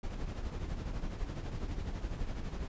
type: noise with tremolo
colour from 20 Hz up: brown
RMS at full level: -35 dBFS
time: 0.03-2.68 s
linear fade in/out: 5 ms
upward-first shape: triangle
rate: 12 Hz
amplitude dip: 60%
effects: resampled to 16000 Hz